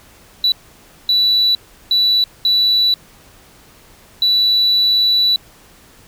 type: tone bursts at uneven times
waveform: triangle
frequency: 3951 Hz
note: B7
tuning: in tune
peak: -8 dBFS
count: 5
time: 0.44-0.52 / 1.09-1.55 / 1.91-2.24 / 2.45-2.94 / 4.22-5.36 s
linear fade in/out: 2 ms
effects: tanh soft clip ceiling -7 dBFS + pink hiss -46 dBFS RMS until 6.07 s